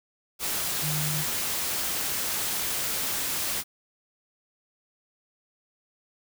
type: tone in noise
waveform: sine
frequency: 151.5 Hz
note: D#3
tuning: 46 cents flat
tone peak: -29 dBFS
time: 0.81-1.25 s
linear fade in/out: 50 ms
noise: white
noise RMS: -29 dBFS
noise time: 0.39-3.64 s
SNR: -3 dB
effects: none